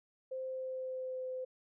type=tone with pitch glide; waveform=sine; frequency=521 to 513.2 Hz; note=C5 to C5; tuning=-7 to -34 cents; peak=-37 dBFS; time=0.31-1.45 s; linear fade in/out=10 ms; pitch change=-27 cents; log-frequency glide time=0.45-1.26 s; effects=none